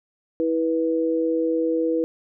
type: tone pair together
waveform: sine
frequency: 325.6 / 489.1 Hz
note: E4 / B4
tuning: -21 / -17 cents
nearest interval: perfect fifth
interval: 704 cents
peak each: -22 dBFS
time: 0.4-2.04 s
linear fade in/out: 0 ms
effects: none